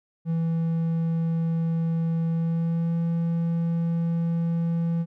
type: tone with pitch glide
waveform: triangle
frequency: 164.81 to 167.5 Hz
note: E3 to E3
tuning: 0 to +28 cents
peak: -20 dBFS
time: 0.25-5.06 s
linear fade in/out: 50 ms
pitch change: +28 cents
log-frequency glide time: 2.29-2.97 s
effects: none